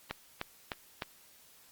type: click train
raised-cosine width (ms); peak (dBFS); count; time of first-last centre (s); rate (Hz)
0.3; -18; 4; 0.11-1.022; 3.29
effects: white hiss -60 dBFS RMS until 1.71 s + Opus 48 kbps